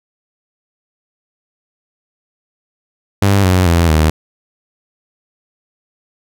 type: tone with pitch steps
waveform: sawtooth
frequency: 99.5 / 91.77 / 84.64 / 78.07 Hz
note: G2 / F#2 / E2 / D#2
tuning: +26 / -14 / +46 / +6 cents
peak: -5 dBFS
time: 3.22-4.1 s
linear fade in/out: 5 ms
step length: 220 ms
effects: none